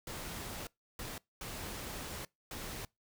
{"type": "noise bursts at uneven times", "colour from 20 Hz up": "pink", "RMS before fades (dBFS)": -43, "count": 4, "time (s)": [[0.07, 0.67], [0.99, 1.18], [1.41, 2.25], [2.51, 2.85]], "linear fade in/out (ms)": 2, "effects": ["noise-tail reverb RT60 0.2 s tail -24 dB re dry"]}